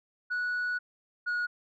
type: tone pair in turn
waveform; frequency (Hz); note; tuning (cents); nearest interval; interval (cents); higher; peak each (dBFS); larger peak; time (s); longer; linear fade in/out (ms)
sine; 1470 / 1450.6; F#6 / F#6; -12 / -35; unison; 23; first; -26 / -25; second; 0.3-0.79 / 1.26-1.47; first; 20
effects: tanh soft clip ceiling -27 dBFS

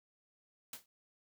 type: noise with exponential decay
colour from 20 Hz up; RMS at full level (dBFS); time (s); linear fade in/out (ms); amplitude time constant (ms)
white; -41; 0.73-0.86; 2; 28
effects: none

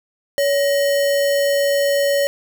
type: tone with sample-and-hold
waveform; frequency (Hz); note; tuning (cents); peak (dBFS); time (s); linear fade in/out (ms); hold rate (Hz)
sine; 564; C#5; +30; -14; 0.38-2.27; 0; 2450
effects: none

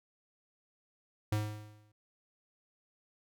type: tone with exponential decay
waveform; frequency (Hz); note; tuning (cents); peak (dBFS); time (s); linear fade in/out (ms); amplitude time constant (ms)
square; 106; G#2; +36; -28; 1.32-1.92; 5; 130
effects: none

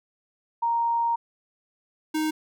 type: tone pair in turn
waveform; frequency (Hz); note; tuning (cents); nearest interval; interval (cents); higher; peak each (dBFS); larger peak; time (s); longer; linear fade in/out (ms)
sine / square; 932.3 / 311.1; A#5 / D#4; 0 / 0; octave + perfect fifth; 1900; first; -21 / -24; first; 0.62-1.16 / 2.14-2.31; first; 10
effects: none

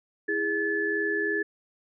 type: tone cluster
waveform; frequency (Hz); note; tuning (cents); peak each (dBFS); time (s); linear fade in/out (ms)
sine; 329.2 / 412 / 1729; E4 / G#4 / A6; -2 / -14 / -31; -32 / -29 / -27; 0.28-1.43; 10
effects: none

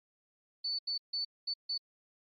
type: tone bursts at uneven times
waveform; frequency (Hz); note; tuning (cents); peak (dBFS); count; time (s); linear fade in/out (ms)
sine; 4491; C#8; +22; -32; 5; 0.64-0.79 / 0.87-0.98 / 1.13-1.25 / 1.47-1.54 / 1.69-1.78; 10
effects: Opus 48 kbps

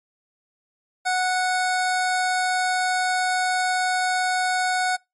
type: tone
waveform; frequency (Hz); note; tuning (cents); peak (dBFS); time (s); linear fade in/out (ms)
25% pulse; 737; F#5; -7; -16; 1.05-4.97; 20
effects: noise-tail reverb RT60 0.2 s tail -25 dB re dry + MP3 48 kbps

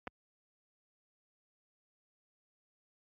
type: clicks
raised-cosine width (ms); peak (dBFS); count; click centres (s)
0.5; -26; 2; 0.072 / 0.076
effects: high-pass 60 Hz 12 dB/octave + AAC 32 kbps

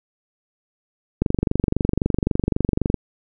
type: click train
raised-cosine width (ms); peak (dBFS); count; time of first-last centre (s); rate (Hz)
3; -5; 42; 1.22-2.943; 23.8
effects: none

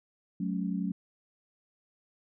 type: chord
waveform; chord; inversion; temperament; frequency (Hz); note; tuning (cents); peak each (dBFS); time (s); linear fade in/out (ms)
sine; F# minor; none; equal with one note detuned; 185 / 216.2 / 277.2; F#3 / A3 / C#4; 0 / -30 / 0; -31 / -35 / -36; 0.4-0.92; 5
effects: none

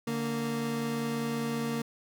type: tone pair together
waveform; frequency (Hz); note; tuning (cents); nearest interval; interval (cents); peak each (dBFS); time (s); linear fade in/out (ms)
30% pulse; 145.83 / 231.3; D3 / A#3; -12 / -13; minor sixth; 799; -34 / -28; 0.07-1.82; 5
effects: none

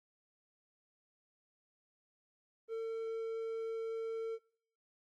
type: tone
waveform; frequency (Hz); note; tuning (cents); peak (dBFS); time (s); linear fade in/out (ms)
triangle; 450.9; A4; +42; -34; 2.68-4.39; 50
effects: noise-tail reverb RT60 0.5 s tail -21 dB re dry + Opus 24 kbps

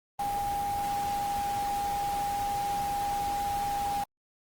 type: tone in noise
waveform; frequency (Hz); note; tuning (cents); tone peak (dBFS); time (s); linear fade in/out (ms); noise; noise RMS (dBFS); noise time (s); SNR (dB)
sine; 809; G#5; -46; -28; 0.19-4.04; 5; pink; -40; 0.19-4.04; +9
effects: Opus 24 kbps

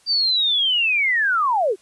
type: linear sweep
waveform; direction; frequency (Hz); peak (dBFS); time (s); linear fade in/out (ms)
sine; down; 4699 to 342.9; -16; 0.06-1.76; 50
effects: white hiss -56 dBFS RMS until 1.81 s + resampled to 24000 Hz

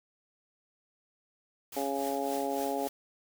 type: noise with tremolo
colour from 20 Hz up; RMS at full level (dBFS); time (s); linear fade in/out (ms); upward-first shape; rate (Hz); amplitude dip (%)
white; -42; 1.72-2.89; 5; triangle; 3.6; 70
type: harmonic tone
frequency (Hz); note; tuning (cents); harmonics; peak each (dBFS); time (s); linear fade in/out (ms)
138.59; C#3; 0; 2 / 3 / 4 / 5 / 6; -36 / -36 / -36 / -36 / -36; 1.76-2.88; 10
effects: none

